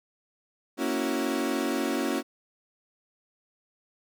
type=chord; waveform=35% pulse; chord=F# dominant seventh; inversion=first; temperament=equal; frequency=233.1 / 277.2 / 329.6 / 370 Hz; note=A#3 / C#4 / E4 / F#4; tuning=0 / 0 / 0 / 0 cents; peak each=-31 / -28 / -31 / -31 dBFS; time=0.77-2.23 s; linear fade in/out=50 ms; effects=none